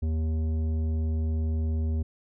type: tone with tanh clipping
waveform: sine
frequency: 79.3 Hz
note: D#2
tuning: 33 cents sharp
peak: -26 dBFS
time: 0.02-2.03 s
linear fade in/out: 10 ms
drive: 11 dB
effects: none